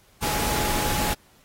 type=tone in noise; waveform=sine; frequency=841 Hz; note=G#5; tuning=22 cents sharp; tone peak=-30 dBFS; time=0.22-1.14 s; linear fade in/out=10 ms; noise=pink; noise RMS=-26 dBFS; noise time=0.22-1.14 s; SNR=-7 dB; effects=pink hiss -58 dBFS RMS until 1.44 s + AAC 48 kbps